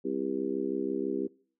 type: harmonic tone with a mistuned harmonic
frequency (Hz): 66.1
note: C2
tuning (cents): +18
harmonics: 3 / 4 / 5 / 6 / 7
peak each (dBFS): -40 / -34 / -34 / -33 / -42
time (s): 0.04-1.28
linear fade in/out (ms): 20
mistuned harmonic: 7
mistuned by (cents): +65
effects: noise-tail reverb RT60 0.5 s tail -24 dB re dry